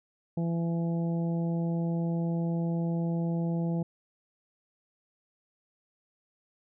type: harmonic tone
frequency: 168 Hz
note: E3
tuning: 33 cents sharp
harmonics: 1 / 2 / 3 / 4 / 5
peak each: -27 / -37 / -40 / -43 / -47 dBFS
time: 0.37-3.83 s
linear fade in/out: 5 ms
effects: none